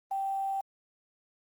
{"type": "tone with quantisation", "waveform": "sine", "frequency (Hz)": 781, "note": "G5", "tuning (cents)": -7, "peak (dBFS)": -29, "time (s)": [0.11, 0.61], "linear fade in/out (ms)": 5, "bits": 9, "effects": ["Opus 24 kbps"]}